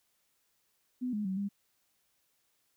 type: tone with pitch steps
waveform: sine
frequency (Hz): 250.9 / 209.5 / 189.6 / 200.6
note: B3 / G#3 / F#3 / G3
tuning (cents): +28 / +15 / +43 / +40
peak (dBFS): -31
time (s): 1.01-1.49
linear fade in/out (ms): 20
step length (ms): 120
effects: white hiss -75 dBFS RMS until 2.76 s